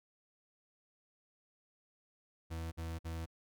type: tone bursts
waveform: 40% pulse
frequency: 82 Hz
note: E2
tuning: 9 cents flat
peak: -38 dBFS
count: 3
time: 2.5-3.262 s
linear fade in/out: 20 ms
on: 220 ms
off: 51 ms
effects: none